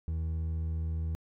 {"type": "tone pair together", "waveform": "triangle", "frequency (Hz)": [80.5, 161], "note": ["E2", "E3"], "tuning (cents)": [-41, -41], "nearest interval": "octave", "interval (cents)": 1200, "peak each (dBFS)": [-26, -36], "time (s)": [0.08, 1.15], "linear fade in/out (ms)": 0, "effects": ["tanh soft clip ceiling -28 dBFS"]}